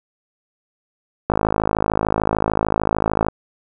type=click train; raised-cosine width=1 ms; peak=-3 dBFS; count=107; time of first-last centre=1.3-3.285 s; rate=53.4 Hz; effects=none